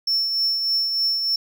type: tone with tremolo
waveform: triangle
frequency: 5400 Hz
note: E8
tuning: 41 cents sharp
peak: -16 dBFS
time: 0.07-1.36 s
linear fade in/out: 5 ms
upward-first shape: triangle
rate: 3.3 Hz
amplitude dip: 45%
effects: none